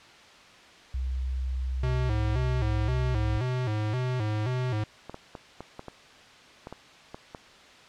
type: tone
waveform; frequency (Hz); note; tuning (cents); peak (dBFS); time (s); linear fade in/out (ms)
sine; 64.4; C2; -27; -27; 0.94-3.38; 5
type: tone with vibrato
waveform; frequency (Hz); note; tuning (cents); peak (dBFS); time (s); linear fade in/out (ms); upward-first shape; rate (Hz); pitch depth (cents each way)
square; 116.3; A#2; -4; -27; 1.83-4.84; 5; square; 1.9; 150
type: clicks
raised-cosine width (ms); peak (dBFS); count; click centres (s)
1; -24; 10; 5.096 / 5.144 / 5.352 / 5.606 / 5.794 / 5.883 / 6.671 / 6.726 / 7.145 / 7.348
effects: white hiss -51 dBFS RMS until 7.88 s + low-pass 4000 Hz 12 dB/octave